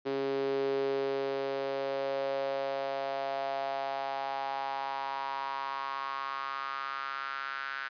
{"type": "tone with high-pass filter sweep", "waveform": "sawtooth", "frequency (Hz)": 136.6, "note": "C#3", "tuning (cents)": -25, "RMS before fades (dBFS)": -34, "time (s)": [0.05, 7.89], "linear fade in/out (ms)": 20, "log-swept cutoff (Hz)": [360, 1500], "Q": 5.3, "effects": ["resampled to 11025 Hz"]}